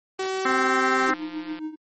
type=tone with pitch glide; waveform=sawtooth; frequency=380 to 386.9 Hz; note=F#4 to G4; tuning=+46 to -23 cents; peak=-21 dBFS; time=0.19-1.11 s; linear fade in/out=5 ms; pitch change=+31 cents; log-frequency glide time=0.37-0.92 s
type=harmonic tone; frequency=261.6 Hz; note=C4; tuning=in tune; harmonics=1 / 2 / 3 / 4 / 5 / 6 / 7 / 8; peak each=-28 / -34 / -31 / -29 / -24 / -27 / -30 / -32 dBFS; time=0.45-1.14 s; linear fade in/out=5 ms
type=click train; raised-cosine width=0.3 ms; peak=-26 dBFS; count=103; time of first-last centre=1-1.59 s; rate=173 Hz
type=tone with tremolo; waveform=triangle; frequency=311.1 Hz; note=D#4; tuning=in tune; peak=-24 dBFS; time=1.07-1.76 s; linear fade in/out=20 ms; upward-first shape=triangle; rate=7.3 Hz; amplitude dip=85%
effects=MP3 32 kbps